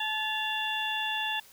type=harmonic tone with a mistuned harmonic; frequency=866 Hz; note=A5; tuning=28 cents flat; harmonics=1 / 2 / 3 / 4; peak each=-34 / -34 / -34 / -34 dBFS; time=0-1.4 s; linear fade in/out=5 ms; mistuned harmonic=3; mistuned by=+110 cents; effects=white hiss -55 dBFS RMS until 1.52 s